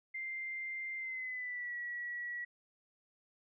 sine tone with pitch glide, 2093 to 1930.4 Hz, C7 to B6, 0 to -40 cents, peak -38 dBFS, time 0.14-2.45 s, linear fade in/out 10 ms, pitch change -140 cents, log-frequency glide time 0.97-1.75 s, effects none

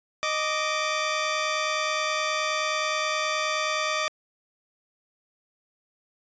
15% pulse tone pair together, 619 / 1168.5 Hz, D#5 / D6, -9 / -9 cents, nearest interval major seventh, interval 1100 cents, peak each -21 dBFS, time 0.23-4.08 s, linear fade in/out 0 ms, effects resampled to 16000 Hz

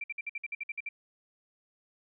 sine tone bursts, 2351 Hz, D7, 1 cent sharp, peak -33 dBFS, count 11, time 0.01-0.89 s, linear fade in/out 5 ms, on 30 ms, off 55 ms, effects none

